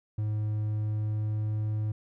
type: tone with pitch glide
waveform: triangle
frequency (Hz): 106.6 to 107.22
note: G#2 to A2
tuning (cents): +46 to -44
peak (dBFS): -25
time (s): 0.18-1.92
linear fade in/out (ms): 5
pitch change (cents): +10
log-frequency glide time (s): 0.62-1.67
effects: none